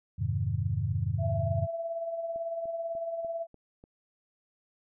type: chord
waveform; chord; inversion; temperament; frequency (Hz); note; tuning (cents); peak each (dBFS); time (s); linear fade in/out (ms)
sine; F minor seventh; none; equal; 87.31 / 103.83 / 130.81 / 155.56; F2 / Ab2 / C3 / Eb3; 0 / 0 / 0 / 0; -33 / -30 / -33 / -36; 0.18-1.67; 20
type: tone with tremolo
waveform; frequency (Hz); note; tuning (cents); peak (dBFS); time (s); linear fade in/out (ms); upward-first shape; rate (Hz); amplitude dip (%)
sine; 667; E5; +20; -29; 1.18-3.47; 50; triangle; 18; 55
type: click train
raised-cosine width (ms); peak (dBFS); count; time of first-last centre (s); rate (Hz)
2; -38; 6; 2.36-3.839; 3.38
effects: none